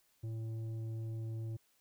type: tone with tanh clipping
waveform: sine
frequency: 112.2 Hz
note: A2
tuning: 34 cents sharp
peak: -39 dBFS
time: 0.23-1.57 s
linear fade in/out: 10 ms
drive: 8 dB
effects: white hiss -73 dBFS RMS until 1.8 s